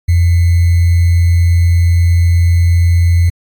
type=tone with sample-and-hold; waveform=sine; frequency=85.8 Hz; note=F2; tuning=30 cents flat; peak=-6 dBFS; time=0.08-3.3 s; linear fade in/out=10 ms; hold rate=2100 Hz; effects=AAC 64 kbps

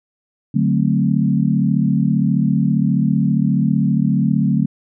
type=chord; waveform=sine; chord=D dominant seventh; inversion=none; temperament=equal; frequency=146.83 / 185 / 220 / 261.6 Hz; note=D3 / F#3 / A3 / C4; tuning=0 / 0 / 0 / 0 cents; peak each=-18 / -18 / -18 / -22 dBFS; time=0.54-4.66 s; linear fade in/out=10 ms; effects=none

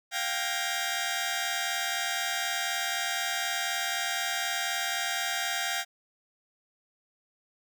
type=tone cluster; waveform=15% pulse; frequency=700 / 779 / 1622 / 1880 Hz; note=F5 / G5 / G#6 / A#6; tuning=+4 / -11 / -41 / +14 cents; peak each=-28 dBFS; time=0.11-5.85 s; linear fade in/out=50 ms; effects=none

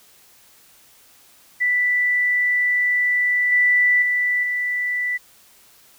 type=tone with level steps; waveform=sine; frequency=1975.5 Hz; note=B6; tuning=in tune; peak=-16 / -13 / -17 / -20 dBFS; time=1.6-5.18 s; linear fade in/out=20 ms; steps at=3.52 / 4.02 / 4.43 s; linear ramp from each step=2 ms; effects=white hiss -52 dBFS RMS until 5.98 s

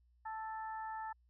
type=harmonic tone; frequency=440 Hz; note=A4; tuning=in tune; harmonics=2 / 3 / 4; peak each=-41 / -50 / -51 dBFS; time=0.25-1.13 s; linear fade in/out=10 ms; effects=added 60 Hz sine -67 dBFS peak until 1.29 s

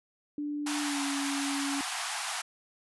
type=tone with pitch glide; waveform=sine; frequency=293.7 to 280.1 Hz; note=D4 to C#4; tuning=0 to +18 cents; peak=-31 dBFS; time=0.38-1.81 s; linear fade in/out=2 ms; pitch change=-82 cents; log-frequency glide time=0.81-1.02 s
type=band-pass noise; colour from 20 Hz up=pink; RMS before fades=-35 dBFS; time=0.66-2.42 s; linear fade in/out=10 ms; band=690 to 11000 Hz; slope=96 dB/octave
effects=none

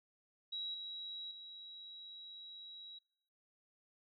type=tone with level steps; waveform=sine; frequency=3868 Hz; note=B7; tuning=37 cents flat; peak=-39 / -43 / -49 dBFS; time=0.52-2.99 s; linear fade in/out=10 ms; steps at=0.74 / 1.31 s; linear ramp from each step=2 ms; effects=noise-tail reverb RT60 0.8 s tail -25 dB re dry

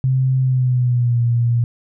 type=tone with pitch glide; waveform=sine; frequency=130.81 to 118.58 Hz; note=C3 to A#2; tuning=0 to +30 cents; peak=-13 dBFS; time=0.04-1.64 s; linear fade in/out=0 ms; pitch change=-170 cents; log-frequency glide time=0.4-1.21 s; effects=none

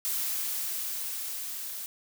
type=noise with level ramp; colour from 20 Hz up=blue; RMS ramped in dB=-30 to -38 dBFS; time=0.05-1.86 s; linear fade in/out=0 ms; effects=none

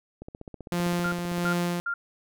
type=click train; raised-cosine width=2 ms; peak=-26 dBFS; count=20; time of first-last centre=0.22-1.446 s; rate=15.5 Hz
type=tone with tremolo; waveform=sawtooth; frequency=174.61 Hz; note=F3; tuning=in tune; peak=-20 dBFS; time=0.72-1.8 s; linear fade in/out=0 ms; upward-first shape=sine; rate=1.5 Hz; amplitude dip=45%
type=tone bursts; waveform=sine; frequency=1396.9 Hz; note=F6; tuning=in tune; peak=-26 dBFS; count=3; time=1.04-1.94 s; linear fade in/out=5 ms; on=80 ms; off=330 ms
effects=none

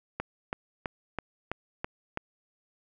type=click train; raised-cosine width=0.5 ms; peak=-16 dBFS; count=7; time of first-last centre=0.2-2.174 s; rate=3.04 Hz; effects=none

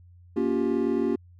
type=chord; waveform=triangle; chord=G half-diminished seventh; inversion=first; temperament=just; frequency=235.2 / 282.2 / 352.8 / 392 Hz; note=Bb3 / Db4 / F4 / G4; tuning=+16 / +31 / +18 / 0 cents; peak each=-26 dBFS; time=0.36-1.16 s; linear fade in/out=10 ms; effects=added 88 Hz sine -49 dBFS peak until 1.39 s

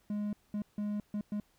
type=tone bursts at uneven times; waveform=triangle; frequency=207.7 Hz; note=G#3; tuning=in tune; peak=-30 dBFS; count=5; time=0.1-0.33 / 0.54-0.62 / 0.78-1 / 1.14-1.21 / 1.32-1.4 s; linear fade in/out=2 ms; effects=pink hiss -70 dBFS RMS until 1.58 s

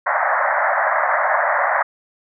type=band-pass noise; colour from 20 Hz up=pink; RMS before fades=-18 dBFS; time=0.06-1.83 s; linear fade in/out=10 ms; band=570 to 2000 Hz; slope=96 dB/octave; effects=none

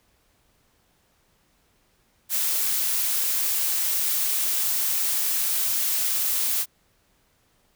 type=noise; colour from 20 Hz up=blue; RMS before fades=-24 dBFS; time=2.29-6.66 s; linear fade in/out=50 ms; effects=pink hiss -65 dBFS RMS until 7.75 s

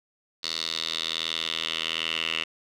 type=tone with band-pass filter sweep; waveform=10% pulse; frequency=81.3 Hz; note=E2; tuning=23 cents flat; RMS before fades=-30 dBFS; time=0.43-2.44 s; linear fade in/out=10 ms; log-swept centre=4200 to 2800 Hz; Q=4.7; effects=none

